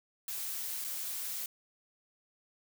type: noise with dropouts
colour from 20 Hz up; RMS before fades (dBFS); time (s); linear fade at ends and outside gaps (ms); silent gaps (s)
blue; -38; 0.28-1.46; 1; 0.842-0.846
effects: none